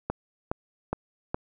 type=click train; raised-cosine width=1 ms; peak=-13 dBFS; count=4; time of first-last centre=0.1-1.345 s; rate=2.41 Hz; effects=none